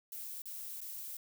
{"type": "noise with dropouts", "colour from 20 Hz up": "violet", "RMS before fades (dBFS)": -44, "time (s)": [0.12, 1.17], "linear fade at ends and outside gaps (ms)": 2, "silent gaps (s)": [[0.42, 0.456], [0.806, 0.814]], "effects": []}